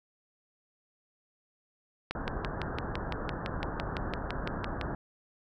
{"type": "click train", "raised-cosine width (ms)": 0.3, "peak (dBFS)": -16, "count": 17, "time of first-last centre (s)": [2.11, 4.813], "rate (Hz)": 5.92}
{"type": "low-pass noise", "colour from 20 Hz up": "pink", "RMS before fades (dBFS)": -36, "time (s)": [2.15, 4.95], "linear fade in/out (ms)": 0, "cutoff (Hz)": 1700, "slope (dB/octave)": 96}
{"effects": []}